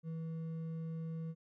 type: tone with hard clipping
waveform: triangle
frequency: 162.4 Hz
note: E3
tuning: 26 cents flat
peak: -40 dBFS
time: 0.03-1.35 s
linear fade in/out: 50 ms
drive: 8 dB
effects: none